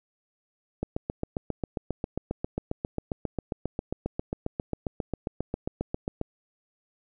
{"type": "click train", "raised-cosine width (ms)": 2, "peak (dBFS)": -15, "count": 41, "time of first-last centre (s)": [0.83, 6.214], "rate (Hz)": 7.43, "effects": []}